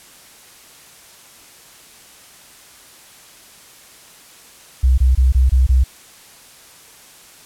sine tone bursts, 64.3 Hz, C2, 30 cents flat, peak -9 dBFS, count 6, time 4.83-5.84 s, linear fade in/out 10 ms, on 150 ms, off 22 ms, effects white hiss -44 dBFS RMS until 7.45 s + low-pass 12000 Hz 12 dB/octave

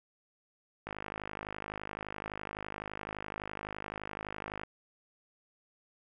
click train, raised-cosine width 0.5 ms, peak -23 dBFS, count 196, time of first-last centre 0.87-4.634 s, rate 51.8 Hz, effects none

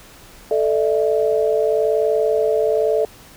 sine chord, A suspended fourth, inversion none, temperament equal with one note detuned, 440 / 598.3 / 659.3 Hz, A4 / D5 / E5, 0 / +32 / 0 cents, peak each -17 / -20 / -22 dBFS, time 0.51-3.05 s, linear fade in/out 2 ms, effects pink hiss -44 dBFS RMS until 3.36 s

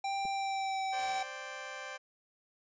square tone with pitch glide, 787 to 769 Hz, G5 to G5, +7 to -33 cents, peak -33 dBFS, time 0.04-1.23 s, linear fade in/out 5 ms, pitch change -40 cents, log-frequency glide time 0.3-0.83 s
clicks, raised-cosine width 2 ms, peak -36 dBFS, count 2, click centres 0.251 / 0.256 s
15% pulse chord, C suspended second, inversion none, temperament just, 523.3 / 588.7 / 784.9 Hz, C5 / D5 / G5, 0 / +4 / +2 cents, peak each -40 dBFS, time 0.92-1.98 s, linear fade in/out 20 ms
white noise, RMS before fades -47 dBFS, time 0.98-1.22 s, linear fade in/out 10 ms
effects resampled to 16000 Hz

